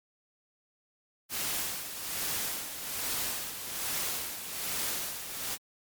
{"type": "noise with tremolo", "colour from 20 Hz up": "white", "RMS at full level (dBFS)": -32, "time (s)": [1.29, 5.58], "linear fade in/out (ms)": 50, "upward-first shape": "sine", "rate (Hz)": 1.2, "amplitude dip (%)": 60, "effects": ["MP3 96 kbps"]}